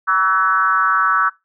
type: tone with frequency modulation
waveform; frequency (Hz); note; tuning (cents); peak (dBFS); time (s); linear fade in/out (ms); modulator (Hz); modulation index
sine; 1318.5; E6; 0; -12; 0.07-1.3; 20; 182; 1.3
effects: noise-tail reverb RT60 0.2 s tail -22 dB re dry